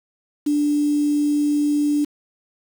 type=tone with quantisation; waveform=sine; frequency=293.7 Hz; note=D4; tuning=in tune; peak=-16 dBFS; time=0.46-2.05 s; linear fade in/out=10 ms; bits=6; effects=none